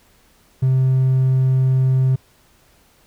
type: tone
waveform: triangle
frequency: 130.81 Hz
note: C3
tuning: in tune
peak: -10 dBFS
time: 0.62-2.16 s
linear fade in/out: 10 ms
effects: tanh soft clip ceiling -7 dBFS + pink hiss -55 dBFS RMS until 3.06 s